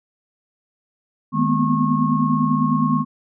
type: tone cluster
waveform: sine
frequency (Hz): 155.6 / 210.8 / 239.3 / 249.2 / 1088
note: D#3 / G#3 / A#3 / B3 / C#6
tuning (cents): 0 / +26 / +46 / +16 / -33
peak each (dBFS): -22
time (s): 1.32-3.05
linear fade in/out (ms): 50
effects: none